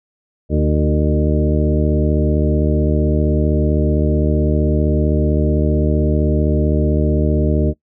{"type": "harmonic tone with a mistuned harmonic", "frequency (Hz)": 75.6, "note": "D#2", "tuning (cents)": -49, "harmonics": [1, 2, 3, 4, 5, 6, 8], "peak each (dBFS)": [-16, -19, -21, -22, -23, -24, -25], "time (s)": [0.49, 7.74], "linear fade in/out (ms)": 50, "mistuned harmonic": 4, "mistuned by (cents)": 21, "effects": ["noise-tail reverb RT60 0.1 s tail -20 dB re dry"]}